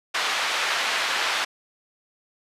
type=band-pass noise; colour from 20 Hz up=pink; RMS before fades=-25 dBFS; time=0.14-1.45 s; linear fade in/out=10 ms; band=1100 to 4100 Hz; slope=12 dB/octave; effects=resampled to 32000 Hz